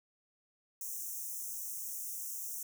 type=high-pass noise; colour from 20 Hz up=white; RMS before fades=-41 dBFS; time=0.81-2.63 s; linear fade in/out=2 ms; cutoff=5700 Hz; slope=96 dB/octave; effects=none